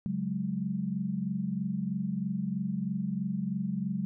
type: chord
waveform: sine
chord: C# suspended fourth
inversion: none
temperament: just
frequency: 138.59 / 184.79 / 207.9 Hz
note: C#3 / F#3 / G#3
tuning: 0 / -2 / +2 cents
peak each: -38 / -32 / -33 dBFS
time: 0.06-4.05 s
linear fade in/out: 0 ms
effects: none